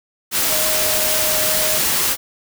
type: tone in noise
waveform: sine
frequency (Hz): 622.3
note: D#5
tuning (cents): 0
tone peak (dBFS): -25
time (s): 0.48-1.81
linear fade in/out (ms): 50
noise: white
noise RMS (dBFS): -18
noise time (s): 0.31-2.17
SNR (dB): -10
effects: none